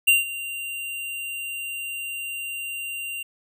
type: tone with ADSR envelope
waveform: square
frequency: 2775 Hz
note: F7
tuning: 12 cents flat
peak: -13 dBFS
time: 0.07-3.23 s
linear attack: 13 ms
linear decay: 160 ms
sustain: -17 dB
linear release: 7 ms
effects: none